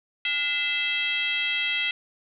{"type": "tone with frequency modulation", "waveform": "sine", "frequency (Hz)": 2637, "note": "E7", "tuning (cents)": 0, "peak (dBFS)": -23, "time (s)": [0.25, 1.91], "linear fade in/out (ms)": 2, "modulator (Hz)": 603, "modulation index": 1.3, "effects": []}